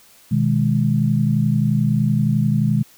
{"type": "chord", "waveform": "sine", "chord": "G# minor", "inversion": "first", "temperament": "just", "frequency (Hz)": [124.59, 155.74, 207.7], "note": ["B2", "D#3", "G#3"], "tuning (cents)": [16, 2, 0], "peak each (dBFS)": -19, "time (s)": [0.31, 2.83], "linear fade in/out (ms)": 10, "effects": ["white hiss -50 dBFS RMS until 2.97 s"]}